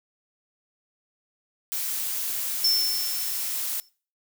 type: noise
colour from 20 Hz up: blue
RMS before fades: -29 dBFS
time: 1.72-3.8 s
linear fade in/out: 0 ms
type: tone with exponential decay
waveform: sine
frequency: 5350 Hz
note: E8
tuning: 25 cents sharp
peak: -17 dBFS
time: 2.64-3.89 s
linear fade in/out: 5 ms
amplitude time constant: 270 ms
effects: noise-tail reverb RT60 0.4 s tail -24 dB re dry